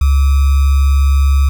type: tone with sample-and-hold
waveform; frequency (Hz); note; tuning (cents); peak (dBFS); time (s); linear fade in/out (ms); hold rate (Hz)
sine; 69.1; C#2; -5; -7; 0.01-1.49; 5; 1225
effects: none